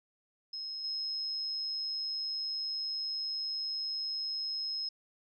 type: tone with level steps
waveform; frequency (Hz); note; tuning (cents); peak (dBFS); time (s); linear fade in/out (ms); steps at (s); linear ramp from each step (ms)
sine; 5150; E8; -41; -37 / -33; 0.53-4.89; 5; 0.84; 2
effects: none